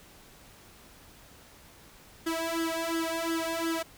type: tone with flanger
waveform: sawtooth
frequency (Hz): 329.2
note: E4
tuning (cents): -2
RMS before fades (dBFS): -31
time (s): 2.26-3.83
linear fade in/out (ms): 10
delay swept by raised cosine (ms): 0.6 to 1.9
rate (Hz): 2.8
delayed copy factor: +1
effects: pink hiss -54 dBFS RMS until 3.97 s